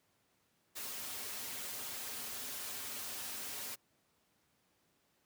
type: noise with comb filter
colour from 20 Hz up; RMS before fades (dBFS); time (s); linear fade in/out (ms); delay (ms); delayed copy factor
white; -43; 0.75-3.76; 20; 6; -0.7
effects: pink hiss -75 dBFS RMS until 5.25 s + high-pass 100 Hz 12 dB/octave